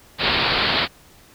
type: low-pass noise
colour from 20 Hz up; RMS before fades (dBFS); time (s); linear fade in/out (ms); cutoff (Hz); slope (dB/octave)
white; -20; 0.18-0.88; 50; 4600; 96
effects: pink hiss -50 dBFS RMS until 1.34 s